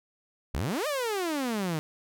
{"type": "exponential two-way sweep", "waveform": "sawtooth", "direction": "up then down", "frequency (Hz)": [55.1, 622.3, 150.1], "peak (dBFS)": -24, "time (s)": [0.54, 1.79], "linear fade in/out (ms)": 0, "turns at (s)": 0.87, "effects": []}